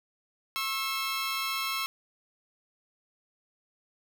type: tone pair together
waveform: 15% pulse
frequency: 1082.7 / 1318.5 Hz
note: C#6 / E6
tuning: -41 / 0 cents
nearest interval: minor third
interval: 341 cents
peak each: -26 dBFS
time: 0.56-1.86 s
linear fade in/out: 0 ms
effects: none